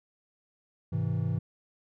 triangle chord, Ab augmented, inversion none, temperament just, 103.83 / 129.78 / 162.23 Hz, Ab2 / C3 / E3, 0 / -14 / -27 cents, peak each -29 / -30 / -29 dBFS, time 0.92-1.39 s, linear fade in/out 10 ms, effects none

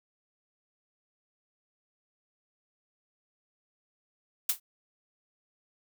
blue noise with exponential decay, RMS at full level -21 dBFS, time 4.49-4.6 s, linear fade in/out 5 ms, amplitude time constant 22 ms, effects none

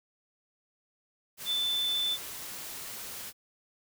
sine tone in noise, 3520 Hz, A7, in tune, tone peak -27 dBFS, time 1.45-2.18 s, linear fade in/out 50 ms, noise white, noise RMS -41 dBFS, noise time 1.37-3.33 s, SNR +11 dB, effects none

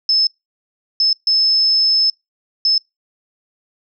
sine tone bursts at uneven times, 5230 Hz, E8, 15 cents flat, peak -11 dBFS, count 4, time 0.09-0.27 / 1-1.13 / 1.27-2.1 / 2.65-2.78 s, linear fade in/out 2 ms, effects noise-tail reverb RT60 0.2 s tail -25 dB re dry

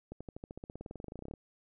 accelerating click train, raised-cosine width 2 ms, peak -30 dBFS, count 25, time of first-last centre 0.12-1.338 s, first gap 86 ms, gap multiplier 0.95, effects none

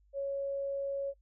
sine tone, 554.4 Hz, C#5, in tune, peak -32 dBFS, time 0.13-1.14 s, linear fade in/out 50 ms, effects noise-tail reverb RT60 0.1 s tail -26 dB re dry + added 50 Hz sine -63 dBFS peak until 1.21 s

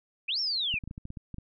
sine linear two-way sweep, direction up then down, 2326 to 5560 to 2326 Hz, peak -27 dBFS, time 0.28-0.79 s, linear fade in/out 10 ms, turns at 0.4 s
clicks, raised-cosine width 5 ms, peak -27 dBFS, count 10, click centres 0.741 / 0.838 / 0.876 / 0.911 / 0.979 / 1.054 / 1.104 / 1.172 / 1.343 / 1.384 s
effects none

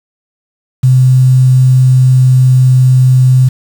sine tone with quantisation, 128.6 Hz, C3, 30 cents flat, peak -3 dBFS, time 0.83-3.49 s, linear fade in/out 10 ms, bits 5, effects none

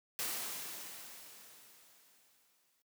white noise with exponential decay, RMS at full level -37 dBFS, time 0.19-2.82 s, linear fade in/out 0 ms, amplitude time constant 570 ms, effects noise-tail reverb RT60 0.1 s tail -20 dB re dry + high-pass 150 Hz 12 dB/octave

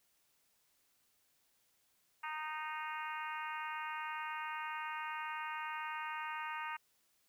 harmonic tone, 309.1 Hz, D#4, 11 cents flat, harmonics 3 / 4 / 5 / 6 / 7 / 8 / 9, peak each -43 / -45 / -47 / -49 / -50 / -51 / -52 dBFS, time 2.23-6.77 s, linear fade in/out 10 ms, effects white hiss -75 dBFS RMS until 7.28 s

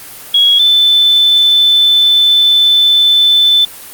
sine tone pair in turn, 3322 / 3520 Hz, G#7 / A7, 0 / 0 cents, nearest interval minor second, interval 100 cents, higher second, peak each -5 dBFS, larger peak neither, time 0.34-0.59 / 0.59-3.65 s, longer second, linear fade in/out 5 ms, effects white hiss -31 dBFS RMS until 3.93 s + Opus 32 kbps

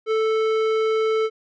sine tone with tanh clipping, 440 Hz, A4, in tune, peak -20 dBFS, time 0.06-1.3 s, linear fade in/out 50 ms, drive 15 dB, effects none

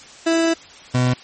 30% pulse tone pair in turn, 329.6 / 125.4 Hz, E4 / B2, 0 / +27 cents, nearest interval octave + perfect fourth, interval 1673 cents, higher first, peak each -12 dBFS, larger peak neither, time 0.26-0.54 / 0.94-1.14 s, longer first, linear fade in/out 10 ms, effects white hiss -42 dBFS RMS until 1.23 s + MP3 32 kbps

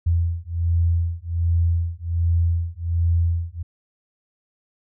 sine beating tone pair, 84 / 85.3 Hz, E2 / F2, +33 / -40 cents, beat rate 1.3 Hz, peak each -21 dBFS, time 0.06-3.63 s, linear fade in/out 10 ms, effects none

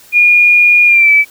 sine tone with pitch glide, 2432 to 2305 Hz, D#7 to D7, -40 to -33 cents, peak -4 dBFS, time 0.12-1.25 s, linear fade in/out 50 ms, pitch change -93 cents, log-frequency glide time 0.86-1.11 s, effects white hiss -41 dBFS RMS until 1.3 s

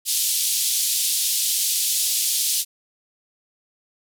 white band-pass noise, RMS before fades -22 dBFS, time 0.05-2.65 s, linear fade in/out 50 ms, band 3300 to 13000 Hz, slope 24 dB/octave, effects none

